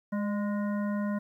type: harmonic tone with a mistuned harmonic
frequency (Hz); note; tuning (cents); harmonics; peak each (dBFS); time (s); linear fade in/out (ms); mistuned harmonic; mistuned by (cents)
206.8; G#3; -7; 1 / 3 / 5 / 7 / 9; -28 / -38 / -42 / -45 / -47; 0.12-1.19; 10; 3; -38
effects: 11-bit